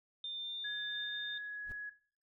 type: tone with pitch glide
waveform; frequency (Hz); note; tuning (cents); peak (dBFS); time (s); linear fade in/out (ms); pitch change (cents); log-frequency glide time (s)
sine; 3599 to 3628; A7 to A#7; +38 to -48; -39; 0.24-1.38; 2; +14; 0.86-1.15
type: tone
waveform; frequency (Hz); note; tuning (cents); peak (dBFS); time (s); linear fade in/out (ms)
sine; 1678; G#6; +17; -39; 0.64-1.9; 10
type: noise with exponential growth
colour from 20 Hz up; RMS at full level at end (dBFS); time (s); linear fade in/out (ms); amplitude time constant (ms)
brown; -44; 1.61-1.72; 0; 22
effects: noise-tail reverb RT60 0.5 s tail -17 dB re dry